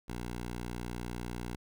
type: tone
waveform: 10% pulse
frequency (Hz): 60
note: B1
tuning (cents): -49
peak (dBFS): -29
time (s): 0.08-1.56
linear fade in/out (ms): 10
effects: none